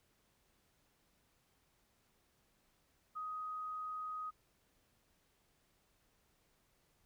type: tone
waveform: sine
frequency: 1253 Hz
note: D#6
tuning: 12 cents sharp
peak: -40 dBFS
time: 3.15-4.31 s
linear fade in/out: 20 ms
effects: pink hiss -75 dBFS RMS until 7.05 s